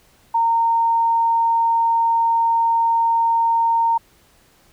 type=tone; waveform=sine; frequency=920 Hz; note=A#5; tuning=23 cents flat; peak=-14 dBFS; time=0.34-3.98 s; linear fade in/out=10 ms; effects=pink hiss -55 dBFS RMS until 4.72 s